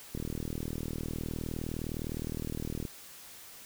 click train, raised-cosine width 3 ms, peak -23 dBFS, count 108, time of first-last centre 0.15-2.852 s, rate 39.6 Hz, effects white hiss -50 dBFS RMS until 3.65 s

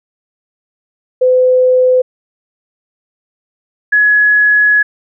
sine tone pair in turn, 508 / 1687.1 Hz, B4 / G#6, +49 / +27 cents, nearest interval octave + major sixth, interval 2078 cents, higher second, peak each -6 dBFS, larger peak neither, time 1.21-2.02 / 3.92-4.83 s, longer second, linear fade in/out 10 ms, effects none

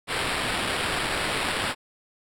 violet noise with sample-and-hold, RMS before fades -27 dBFS, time 0.07-1.75 s, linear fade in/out 50 ms, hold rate 6300 Hz, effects low-pass 11000 Hz 12 dB/octave

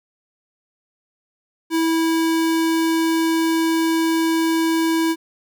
square tone, 326.5 Hz, E4, 17 cents flat, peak -17 dBFS, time 1.7-5.16 s, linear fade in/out 50 ms, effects none

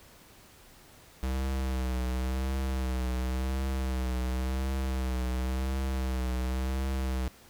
square tone with vibrato, 64.6 Hz, C2, 21 cents flat, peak -29 dBFS, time 1.23-7.28 s, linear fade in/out 0 ms, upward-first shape triangle, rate 0.93 Hz, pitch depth 52 cents each way, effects pink hiss -55 dBFS RMS until 7.49 s

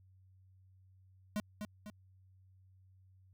square tone with echo, 210 Hz, G#3, 19 cents sharp, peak -34 dBFS, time 1.36-1.4 s, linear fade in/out 0 ms, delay 250 ms, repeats 2, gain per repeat -6 dB, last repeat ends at 1.9 s, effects added 94 Hz sine -61 dBFS peak until 3.33 s

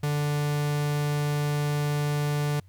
45% pulse tone, 146.83 Hz, D3, in tune, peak -24 dBFS, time 0.03-2.6 s, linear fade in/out 5 ms, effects added 93 Hz sine -49 dBFS peak until 2.68 s + pink hiss -68 dBFS RMS until 2.68 s

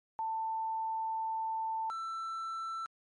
sine / triangle tone pair in turn, 890 / 1333.5 Hz, A5 / E6, +20 / +20 cents, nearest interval perfect fifth, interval 700 cents, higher second, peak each -32 / -34 dBFS, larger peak first, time 0.19-1.9 / 1.9-2.86 s, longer first, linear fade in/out 0 ms, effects MP3 48 kbps

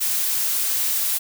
blue noise, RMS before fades -22 dBFS, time 0-1.19 s, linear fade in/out 20 ms, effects none

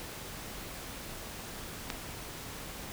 click, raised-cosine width 0.2 ms, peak -16 dBFS, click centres 1.902 s, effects pink hiss -43 dBFS RMS until 2.92 s

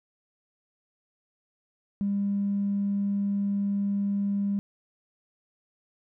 triangle tone with tanh clipping, 200.6 Hz, G3, 40 cents sharp, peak -24 dBFS, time 2.01-4.59 s, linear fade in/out 0 ms, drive 4 dB, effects none

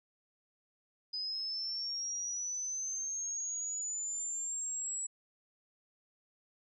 sine linear sweep, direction up, 4978 to 7810 Hz, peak -35 dBFS, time 1.13-5.07 s, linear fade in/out 10 ms, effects none

